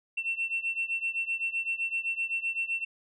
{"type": "beating tone pair", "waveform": "sine", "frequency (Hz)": [2700, 2707.8], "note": ["E7", "E7"], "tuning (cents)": [41, 46], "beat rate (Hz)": 7.8, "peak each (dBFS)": [-30, -32], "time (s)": [0.17, 2.85], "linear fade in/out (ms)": 10, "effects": ["tanh soft clip ceiling -22 dBFS"]}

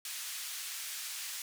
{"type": "band-pass noise", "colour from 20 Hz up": "white", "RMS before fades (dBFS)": -41, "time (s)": [0.05, 1.42], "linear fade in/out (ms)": 2, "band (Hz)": [1700, 11000], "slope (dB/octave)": 12, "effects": []}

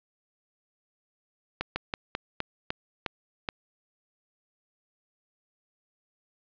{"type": "slowing click train", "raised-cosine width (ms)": 0.3, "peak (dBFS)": -13, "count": 8, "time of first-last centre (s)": [1.61, 3.488], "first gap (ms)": 150, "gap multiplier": 1.19, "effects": ["resampled to 11025 Hz", "9-bit"]}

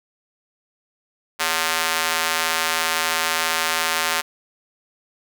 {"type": "tone with high-pass filter", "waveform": "square", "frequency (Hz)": 81.5, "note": "E2", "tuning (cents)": -19, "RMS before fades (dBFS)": -22, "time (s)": [1.39, 4.22], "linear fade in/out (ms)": 20, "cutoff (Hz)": 1200, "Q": 0.74, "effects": []}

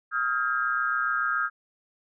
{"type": "tone cluster", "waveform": "sine", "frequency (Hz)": [1266, 1393, 1616], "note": ["D#6", "F6", "G#6"], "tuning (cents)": [30, -5, -48], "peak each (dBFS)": -28, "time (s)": [0.11, 1.5], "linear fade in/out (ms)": 50, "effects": []}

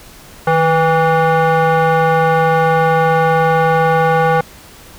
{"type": "tone with frequency modulation", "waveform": "sine", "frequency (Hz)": 157.7, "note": "D#3", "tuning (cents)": 24, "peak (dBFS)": -7, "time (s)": [0.47, 4.41], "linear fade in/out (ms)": 5, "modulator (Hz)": 651, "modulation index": 1.7, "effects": ["tanh soft clip ceiling -8 dBFS", "pink hiss -39 dBFS RMS until 4.98 s"]}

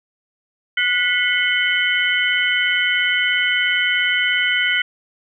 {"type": "tone cluster", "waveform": "sine", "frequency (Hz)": [1460, 1981, 2158, 3037], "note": ["F#6", "B6", "C#7", "F#7"], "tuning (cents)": [-24, 5, -47, 44], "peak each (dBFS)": -21, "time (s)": [0.77, 4.82], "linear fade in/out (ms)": 5, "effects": []}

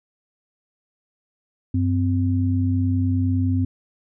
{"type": "tone pair together", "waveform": "sine", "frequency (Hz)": [96.05, 258.2], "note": ["G2", "C4"], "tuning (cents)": [-35, -23], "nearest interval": "octave + perfect fourth", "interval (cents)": 1712, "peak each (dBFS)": [-19, -22], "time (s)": [1.74, 3.65], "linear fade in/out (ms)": 5, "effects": []}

